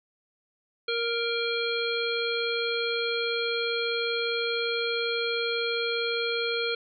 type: harmonic tone with a mistuned harmonic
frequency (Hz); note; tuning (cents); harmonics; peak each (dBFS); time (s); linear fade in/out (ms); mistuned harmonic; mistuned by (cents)
466.2; A#4; 0; 1 / 3 / 5 / 7 / 9; -29 / -33 / -33 / -34 / -34; 0.88-6.75; 5; 5; +20
effects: none